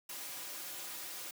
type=noise with comb filter; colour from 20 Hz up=white; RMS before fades=-44 dBFS; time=0.09-1.31 s; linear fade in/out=5 ms; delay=4.5 ms; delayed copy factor=-0.7; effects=high-pass 200 Hz 12 dB/octave